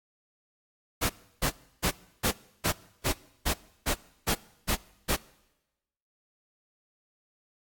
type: noise bursts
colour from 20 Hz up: pink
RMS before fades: -26 dBFS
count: 11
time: 1.01-5.167 s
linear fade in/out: 20 ms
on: 87 ms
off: 320 ms
effects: noise-tail reverb RT60 1.0 s tail -22 dB re dry + AAC 64 kbps